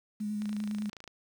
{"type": "tone with vibrato", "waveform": "sine", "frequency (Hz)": 209.7, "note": "G#3", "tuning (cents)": 17, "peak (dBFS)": -31, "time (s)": [0.2, 0.9], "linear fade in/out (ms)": 10, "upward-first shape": "square", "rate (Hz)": 10, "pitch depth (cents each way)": 17}
{"type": "click train", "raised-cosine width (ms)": 0.2, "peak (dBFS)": -28, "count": 19, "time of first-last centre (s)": [0.42, 1.077], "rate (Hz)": 27.4}
{"effects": ["9-bit"]}